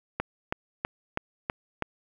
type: click train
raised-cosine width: 0.5 ms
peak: -12 dBFS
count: 6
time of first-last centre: 0.2-1.823 s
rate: 3.08 Hz
effects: 8-bit